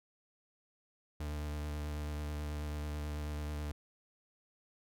40% pulse tone with vibrato, 74.6 Hz, D2, 28 cents sharp, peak -36 dBFS, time 1.2-3.72 s, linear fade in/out 5 ms, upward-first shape sine, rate 9.2 Hz, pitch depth 20 cents each way, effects none

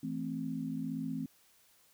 sine chord, A minor, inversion second, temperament equal, 164.81 / 220 / 261.6 Hz, E3 / A3 / C4, 0 / 0 / 0 cents, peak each -40 / -40 / -37 dBFS, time 0.03-1.26 s, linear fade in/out 5 ms, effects white hiss -66 dBFS RMS until 1.93 s

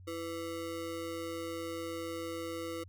square ring-modulated tone, 415.3 Hz, G#4, in tune, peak -35 dBFS, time 0.07-2.84 s, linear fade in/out 10 ms, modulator 83.4 Hz, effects added 92 Hz sine -50 dBFS peak until 2.88 s

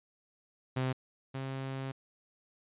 sawtooth tone pair in turn, 129.8 / 133.84 Hz, C3 / C3, -13 / +40 cents, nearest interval minor second, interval 53 cents, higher second, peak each -26 / -32 dBFS, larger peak first, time 0.76-0.93 / 1.34-1.92 s, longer second, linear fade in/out 10 ms, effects resampled to 8000 Hz

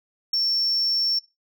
sine tone, 5440 Hz, F8, 46 cents flat, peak -17 dBFS, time 0.33-1.19 s, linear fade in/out 5 ms, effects noise-tail reverb RT60 0.2 s tail -18 dB re dry + tanh soft clip ceiling -18 dBFS

